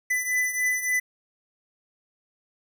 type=beating tone pair; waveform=square; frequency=1998 / 2001.5 Hz; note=B6 / B6; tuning=+20 / +23 cents; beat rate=3.5 Hz; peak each=-25 / -30 dBFS; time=0.1-1 s; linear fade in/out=10 ms; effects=none